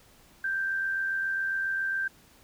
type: tone with amplitude modulation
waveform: sine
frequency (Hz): 1570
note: G6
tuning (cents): +2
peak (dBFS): -25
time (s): 0.44-2.08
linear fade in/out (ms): 5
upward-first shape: sine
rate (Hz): 87.3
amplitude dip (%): 35
effects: pink hiss -58 dBFS RMS until 2.43 s